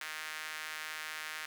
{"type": "tone with high-pass filter", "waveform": "sawtooth", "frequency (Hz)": 155.56, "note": "D#3", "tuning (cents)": 0, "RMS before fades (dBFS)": -42, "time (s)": [0.01, 1.46], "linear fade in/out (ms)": 2, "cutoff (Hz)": 1700, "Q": 1.8, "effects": []}